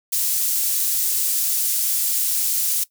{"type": "high-pass noise", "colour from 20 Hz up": "pink", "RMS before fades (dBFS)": -21, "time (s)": [0.12, 2.84], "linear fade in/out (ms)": 10, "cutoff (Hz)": 8900, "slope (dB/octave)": 12, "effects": ["noise-tail reverb RT60 0.1 s tail -18 dB re dry"]}